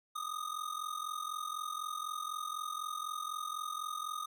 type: ring-modulated tone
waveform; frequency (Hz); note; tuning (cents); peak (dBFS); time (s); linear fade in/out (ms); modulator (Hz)
square; 1232; D#6; -17; -35; 0.15-4.26; 10; 22
effects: none